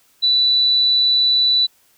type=tone; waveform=sine; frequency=3967 Hz; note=B7; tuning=7 cents sharp; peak=-12 dBFS; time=0.22-1.67 s; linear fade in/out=20 ms; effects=white hiss -57 dBFS RMS until 1.97 s